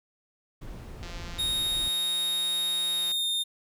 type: noise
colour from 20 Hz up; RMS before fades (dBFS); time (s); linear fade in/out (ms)
brown; -40; 0.61-1.89; 10
type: click train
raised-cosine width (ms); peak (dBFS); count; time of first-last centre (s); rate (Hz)
0.2; -26; 362; 1.03-3.117; 173
type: tone with pitch glide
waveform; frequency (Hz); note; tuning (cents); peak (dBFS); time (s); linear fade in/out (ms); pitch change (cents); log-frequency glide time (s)
45% pulse; 3729 to 3654; A#7 to A#7; 0 to -35; -25; 1.38-3.44; 20; -35; 2.97-3.26
effects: none